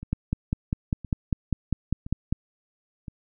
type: two click trains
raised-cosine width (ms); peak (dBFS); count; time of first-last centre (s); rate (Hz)
5; -11 / -24; 12 / 4; 0.13-2.326 / 0.03-3.082; 5.01 / 0.983
effects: none